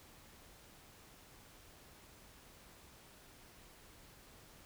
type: silence
effects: pink hiss -60 dBFS RMS until 4.65 s